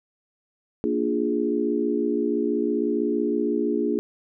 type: chord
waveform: sine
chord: Bb dominant seventh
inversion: none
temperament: equal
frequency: 233.1 / 293.7 / 349.2 / 415.3 Hz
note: Bb3 / D4 / F4 / Ab4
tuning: 0 / 0 / 0 / 0 cents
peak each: -27 / -26 / -27 / -26 dBFS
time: 0.84-3.99 s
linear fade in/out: 0 ms
effects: none